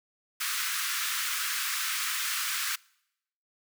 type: high-pass noise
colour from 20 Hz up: pink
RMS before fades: -31 dBFS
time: 0.4-2.76 s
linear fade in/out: 10 ms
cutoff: 1200 Hz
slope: 48 dB/octave
effects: noise-tail reverb RT60 0.8 s tail -25 dB re dry